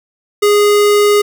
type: tone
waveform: square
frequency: 413.2 Hz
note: G#4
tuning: 9 cents flat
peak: -8 dBFS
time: 0.42-1.22 s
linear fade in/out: 10 ms
effects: none